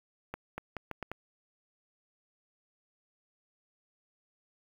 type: accelerating click train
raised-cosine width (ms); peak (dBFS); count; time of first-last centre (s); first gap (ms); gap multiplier
0.5; -22; 6; 0.34-1.116; 240; 0.78
effects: 8-bit